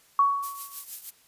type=tone with exponential decay; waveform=sine; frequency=1120 Hz; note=C#6; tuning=18 cents sharp; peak=-15 dBFS; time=0.19-0.84 s; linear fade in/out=2 ms; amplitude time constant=140 ms
type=noise with tremolo; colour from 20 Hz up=violet; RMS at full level=-33 dBFS; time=0.42-1.11 s; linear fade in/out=20 ms; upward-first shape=triangle; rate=6.3 Hz; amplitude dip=80%
effects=white hiss -60 dBFS RMS until 1.27 s + resampled to 32000 Hz